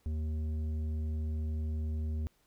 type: tone with tanh clipping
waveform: sine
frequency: 77.78 Hz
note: D#2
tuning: in tune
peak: -33 dBFS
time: 0.06-2.27 s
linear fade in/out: 0 ms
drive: 9 dB
effects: pink hiss -71 dBFS RMS until 2.46 s